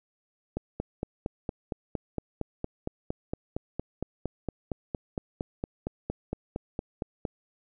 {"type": "click train", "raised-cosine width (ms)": 2, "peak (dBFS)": -17, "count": 30, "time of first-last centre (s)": [0.57, 7.252], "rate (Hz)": 4.34, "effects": []}